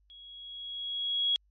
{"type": "tone with level ramp", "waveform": "sine", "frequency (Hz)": 3322, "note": "G#7", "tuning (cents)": 0, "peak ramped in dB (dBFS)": [-49, -23], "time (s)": [0.1, 1.36], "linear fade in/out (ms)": 0, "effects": ["added 50 Hz sine -64 dBFS peak until 1.5 s", "MP3 32 kbps"]}